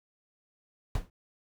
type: noise with exponential decay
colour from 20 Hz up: brown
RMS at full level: -25 dBFS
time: 0.95-1.1 s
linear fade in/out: 2 ms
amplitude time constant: 32 ms
effects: none